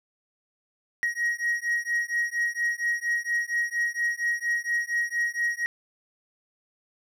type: beating tone pair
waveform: triangle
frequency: 1889 / 1893.3 Hz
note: A#6 / A#6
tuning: +22 / +26 cents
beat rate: 4.3 Hz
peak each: -26 dBFS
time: 1.03-5.66 s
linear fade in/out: 0 ms
effects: none